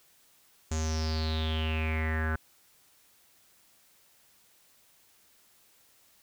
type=tone with low-pass filter sweep; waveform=square; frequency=79.1 Hz; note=D#2; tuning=29 cents sharp; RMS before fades=-30 dBFS; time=0.71-2.36 s; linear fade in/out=5 ms; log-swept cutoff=7000 to 1500 Hz; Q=8.4; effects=white hiss -63 dBFS RMS until 6.22 s